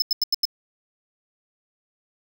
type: tone bursts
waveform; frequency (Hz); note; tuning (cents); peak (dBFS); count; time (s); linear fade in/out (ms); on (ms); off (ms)
square; 5230; E8; -15; -18; 5; 0-0.453; 2; 21; 87
effects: none

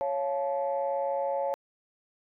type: chord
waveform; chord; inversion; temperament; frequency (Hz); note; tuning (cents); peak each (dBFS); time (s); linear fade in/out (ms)
sine; Db augmented; none; just; 554.4 / 693 / 866.2; Db5 / F5 / A5; 0 / -14 / -27; -28 / -34 / -32; 0.01-1.54; 0
effects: tanh soft clip ceiling -19 dBFS

